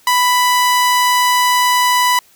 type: tone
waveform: sawtooth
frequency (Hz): 991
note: B5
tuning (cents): +6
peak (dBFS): -7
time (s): 0.07-2.19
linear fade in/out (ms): 2
effects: white hiss -50 dBFS RMS until 2.35 s